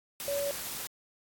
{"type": "tone in noise", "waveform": "sine", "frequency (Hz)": 567, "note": "C#5", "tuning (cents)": 39, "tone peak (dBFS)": -29, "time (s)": [0.28, 0.51], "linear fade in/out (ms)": 0, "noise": "white", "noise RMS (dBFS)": -38, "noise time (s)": [0.2, 0.87], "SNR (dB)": 6, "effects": ["AAC 64 kbps"]}